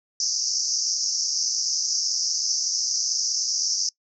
pink band-pass noise, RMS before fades -25 dBFS, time 0.2-3.89 s, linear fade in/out 2 ms, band 5000 to 6300 Hz, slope 96 dB/octave, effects noise-tail reverb RT60 0.1 s tail -24 dB re dry

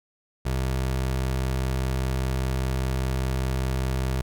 25% pulse tone, 65 Hz, C2, 11 cents flat, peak -20 dBFS, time 0.45-4.22 s, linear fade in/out 10 ms, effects none

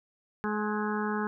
harmonic tone with a mistuned harmonic, 211.4 Hz, G#3, 31 cents sharp, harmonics 1 / 2 / 4 / 5 / 6 / 7 / 8, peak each -31 / -34 / -37 / -38 / -39 / -39 / -40 dBFS, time 0.44-1.27 s, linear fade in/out 0 ms, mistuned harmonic 8, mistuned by -35 cents, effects none

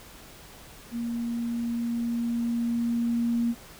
sine tone with level ramp, 234.8 Hz, A#3, 13 cents sharp, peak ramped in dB -28 to -22 dBFS, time 0.91-3.55 s, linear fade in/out 50 ms, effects pink hiss -48 dBFS RMS until 3.79 s

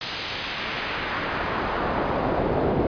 brown noise with band-pass filter sweep, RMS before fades -26 dBFS, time 0.01-2.87 s, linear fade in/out 2 ms, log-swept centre 4400 to 460 Hz, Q 1, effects resampled to 11025 Hz

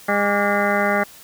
harmonic tone with a mistuned harmonic, 203.3 Hz, G#3, 37 cents flat, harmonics 1 / 2 / 3 / 4 / 6 / 7 / 8 / 9 / 10, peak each -24 / -26 / -22 / -24 / -26 / -25 / -29 / -28 / -26 dBFS, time 0.08-1.04 s, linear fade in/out 10 ms, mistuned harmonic 6, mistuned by -78 cents, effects white hiss -44 dBFS RMS until 1.23 s

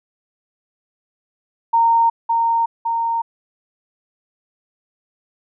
sine tone with echo, 922 Hz, A#5, 19 cents flat, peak -11 dBFS, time 1.73-2.1 s, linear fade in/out 10 ms, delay 560 ms, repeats 2, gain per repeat -3 dB, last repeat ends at 3.22 s, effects none

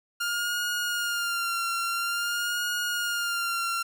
sawtooth tone with vibrato, 1404 Hz, F6, 9 cents sharp, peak -23 dBFS, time 0.2-3.83 s, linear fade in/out 10 ms, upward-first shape sine, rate 0.49 Hz, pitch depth 42 cents each way, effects none

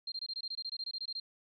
sine tone bursts, 4186 Hz, C8, in tune, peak -36 dBFS, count 16, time 0.07-1.2 s, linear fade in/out 5 ms, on 50 ms, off 22 ms, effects none

